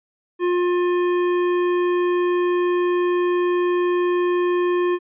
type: tone with tanh clipping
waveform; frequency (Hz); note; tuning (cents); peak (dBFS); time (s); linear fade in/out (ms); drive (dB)
sine; 354.8; F4; +27; -19; 0.39-4.99; 50; 16
effects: resampled to 8000 Hz